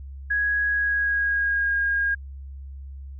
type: tone with pitch glide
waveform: sine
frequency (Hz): 1661.2 to 1626.1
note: G#6 to G#6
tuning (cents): 0 to -37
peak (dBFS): -20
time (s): 0.3-2.15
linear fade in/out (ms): 10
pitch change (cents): -37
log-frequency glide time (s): 0.66-1.75
effects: added 68 Hz sine -35 dBFS peak until 3.19 s